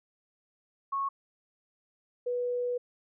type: tone pair in turn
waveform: sine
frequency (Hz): 1100 / 490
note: C#6 / B4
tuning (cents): -14 / -14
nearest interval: octave + major second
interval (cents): 1400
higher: first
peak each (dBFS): -28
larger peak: neither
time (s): 0.92-1.09 / 2.26-2.78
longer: second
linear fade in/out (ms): 10
effects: none